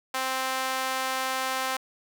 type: tone with high-pass filter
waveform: sawtooth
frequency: 261.6 Hz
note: C4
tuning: in tune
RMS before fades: -29 dBFS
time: 0.14-1.77 s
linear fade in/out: 5 ms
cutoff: 890 Hz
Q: 1.1
effects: none